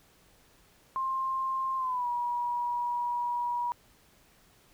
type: tone with pitch glide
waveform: sine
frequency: 1057 to 963.7 Hz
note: C6 to B5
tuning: +17 to -43 cents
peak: -28 dBFS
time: 0.96-3.72 s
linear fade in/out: 0 ms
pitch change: -160 cents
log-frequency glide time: 1.77-2.08 s
effects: pink hiss -62 dBFS RMS until 4.73 s